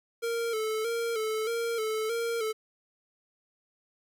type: tone with vibrato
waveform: square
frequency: 450 Hz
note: A4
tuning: 39 cents sharp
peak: -29 dBFS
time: 0.22-2.53 s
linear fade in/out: 20 ms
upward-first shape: square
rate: 1.6 Hz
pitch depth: 54 cents each way
effects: 10-bit